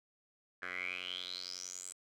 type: tone with band-pass filter sweep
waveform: 10% pulse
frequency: 90.8 Hz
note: F#2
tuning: 32 cents flat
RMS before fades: -43 dBFS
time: 0.62-1.93 s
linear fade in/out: 5 ms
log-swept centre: 1700 to 8300 Hz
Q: 9.2
effects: none